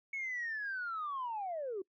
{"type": "linear sweep", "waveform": "sine", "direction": "down", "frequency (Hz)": [2217, 358.8], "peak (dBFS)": -35, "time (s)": [0.13, 1.82], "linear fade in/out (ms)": 5, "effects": ["noise-tail reverb RT60 0.1 s tail -23 dB re dry", "tanh soft clip ceiling -32 dBFS"]}